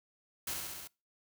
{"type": "noise with echo", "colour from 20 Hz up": "white", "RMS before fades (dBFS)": -37, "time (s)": [0.47, 0.54], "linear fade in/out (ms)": 5, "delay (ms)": 67, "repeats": 5, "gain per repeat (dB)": -2, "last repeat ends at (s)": 0.875, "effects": ["noise-tail reverb RT60 0.3 s tail -25 dB re dry"]}